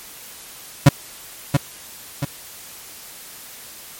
35% pulse tone with echo, 141.1 Hz, C#3, 31 cents sharp, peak -3 dBFS, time 0.86-0.89 s, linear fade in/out 5 ms, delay 680 ms, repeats 2, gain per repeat -7 dB, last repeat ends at 2.25 s, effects white hiss -39 dBFS RMS until 3.99 s + MP3 64 kbps

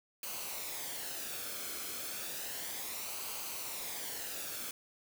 white noise with flanger, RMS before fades -41 dBFS, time 0.23-4.71 s, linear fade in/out 2 ms, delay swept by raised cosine 0.55 to 1.08 ms, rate 0.32 Hz, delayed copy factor -0.5, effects none

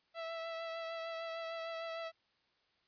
sawtooth tone with vibrato, 659.3 Hz, E5, in tune, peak -36 dBFS, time 0.14-2.12 s, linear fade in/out 50 ms, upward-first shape triangle, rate 6.6 Hz, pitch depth 21 cents each way, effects white hiss -75 dBFS RMS until 2.87 s + resampled to 11025 Hz

